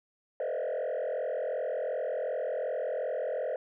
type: tone with frequency modulation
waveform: sine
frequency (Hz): 563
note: C#5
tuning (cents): +27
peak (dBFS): -27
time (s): 0.4-3.56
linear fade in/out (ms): 2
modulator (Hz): 42.7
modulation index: 2.1
effects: tanh soft clip ceiling -29 dBFS